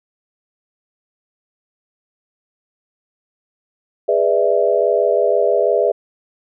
sine chord, E dominant seventh, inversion first, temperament just, 412 / 494.4 / 593.3 / 659.3 Hz, G#4 / B4 / D5 / E5, -14 / +2 / +18 / 0 cents, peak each -18 dBFS, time 4.08-5.92 s, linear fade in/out 10 ms, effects none

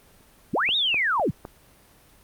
sine linear two-way sweep, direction up then down, 73.42 to 3815 to 73.42 Hz, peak -20 dBFS, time 0.53-1.31 s, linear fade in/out 10 ms, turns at 0.76 s
click train, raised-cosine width 1 ms, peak -21 dBFS, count 4, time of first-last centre 0.69-1.451 s, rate 3.94 Hz
effects pink hiss -55 dBFS RMS until 2.23 s + Opus 32 kbps

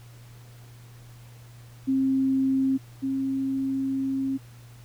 sine tone pair in turn, 266.4 / 268.6 Hz, C4 / C4, +31 / +46 cents, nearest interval unison, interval 15 cents, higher second, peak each -20 / -24 dBFS, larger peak first, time 1.87-2.78 / 3.02-4.38 s, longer second, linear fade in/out 20 ms, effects added 119 Hz sine -45 dBFS peak until 4.84 s + pink hiss -55 dBFS RMS until 4.84 s

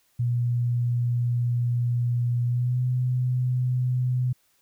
sine tone with pitch glide, 120.7 to 125.83 Hz, B2 to B2, -39 to +33 cents, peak -21 dBFS, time 0.19-4.33 s, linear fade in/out 10 ms, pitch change +72 cents, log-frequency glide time 2.45-2.83 s, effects white hiss -66 dBFS RMS until 4.61 s

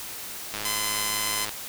click train, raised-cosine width 0.2 ms, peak -14 dBFS, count 101, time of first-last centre 0.54-1.492 s, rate 105 Hz
5% pulse tone, 1022 Hz, C6, 41 cents flat, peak -14 dBFS, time 0.65-1.45 s, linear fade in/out 2 ms
effects white hiss -37 dBFS RMS until 1.68 s

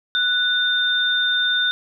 sine tone pair together, 1480 / 3609 Hz, F#6 / A7, 0 / +43 cents, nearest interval octave + minor third, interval 1543 cents, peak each -20 / -19 dBFS, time 0.15-1.71 s, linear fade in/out 0 ms, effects none

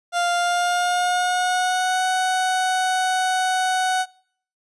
30% pulse tone with pitch glide, 698.5 to 744.3 Hz, F5 to F#5, 0 to +10 cents, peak -16 dBFS, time 0.12-4.06 s, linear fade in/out 50 ms, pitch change +110 cents, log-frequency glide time 0.34-2.05 s, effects noise-tail reverb RT60 0.6 s tail -24 dB re dry + resampled to 24000 Hz

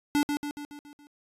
square tone with echo, 291.5 Hz, D4, 13 cents flat, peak -22 dBFS, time 0.15-0.23 s, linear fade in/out 0 ms, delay 140 ms, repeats 6, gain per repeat -5 dB, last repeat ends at 1.07 s, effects resampled to 32000 Hz

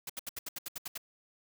white noise bursts, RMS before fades -39 dBFS, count 10, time 0.07-0.978 s, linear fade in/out 5 ms, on 26 ms, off 72 ms, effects none

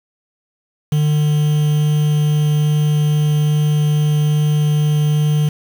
triangle tone with quantisation, 150.2 Hz, D3, 39 cents sharp, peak -10 dBFS, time 0.92-5.49 s, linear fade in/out 5 ms, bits 5, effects none

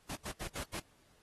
pink noise bursts at uneven times, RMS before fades -41 dBFS, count 5, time 0.09-0.16 / 0.25-0.32 / 0.4-0.48 / 0.55-0.64 / 0.73-0.8 s, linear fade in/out 10 ms, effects pink hiss -68 dBFS RMS until 1.22 s + AAC 32 kbps

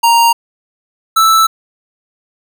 square tone pair in turn, 932.3 / 1318.5 Hz, A#5 / E6, 0 / 0 cents, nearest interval tritone, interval 600 cents, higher second, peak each -7 dBFS, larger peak neither, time 0.03-0.33 / 1.16-1.47 s, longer second, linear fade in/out 10 ms, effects none

